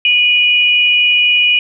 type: tone pair together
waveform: sine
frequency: 2464 / 2920 Hz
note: D#7 / F#7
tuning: -17 / -24 cents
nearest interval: minor third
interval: 293 cents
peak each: -10 / -12 dBFS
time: 0.05-1.59 s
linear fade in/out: 2 ms
effects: none